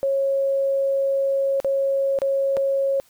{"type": "tone with dropouts", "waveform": "sine", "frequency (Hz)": 547, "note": "C#5", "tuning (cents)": -23, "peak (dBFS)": -18, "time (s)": [0.03, 3], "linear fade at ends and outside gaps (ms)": 0, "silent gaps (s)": [[1.601, 1.646], [2.188, 2.218], [2.568, 2.572]], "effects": ["white hiss -57 dBFS RMS until 3.09 s"]}